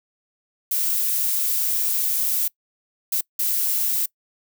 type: noise bursts at uneven times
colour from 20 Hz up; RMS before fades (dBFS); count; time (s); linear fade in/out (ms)
violet; -22; 3; 0.71-2.48 / 3.12-3.21 / 3.39-4.06; 5
effects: noise-tail reverb RT60 0.1 s tail -24 dB re dry